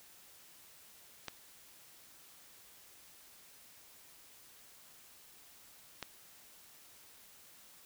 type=clicks; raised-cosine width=0.2 ms; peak=-22 dBFS; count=2; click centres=1.283 / 6.027 s; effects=white hiss -59 dBFS RMS until 7.85 s